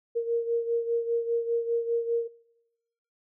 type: beating tone pair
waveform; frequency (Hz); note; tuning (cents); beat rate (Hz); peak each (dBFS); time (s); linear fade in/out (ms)
sine; 465.1 / 470.1; A#4 / A#4; -4 / +15; 5; -26 / -31; 0.15-2.28; 20
effects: noise-tail reverb RT60 1.0 s tail -23 dB re dry